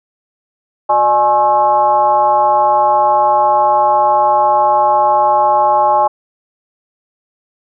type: tone with frequency modulation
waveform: sine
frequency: 842 Hz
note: G#5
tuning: 24 cents sharp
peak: -8 dBFS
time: 0.89-6.08 s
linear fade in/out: 10 ms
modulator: 238 Hz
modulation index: 0.97
effects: none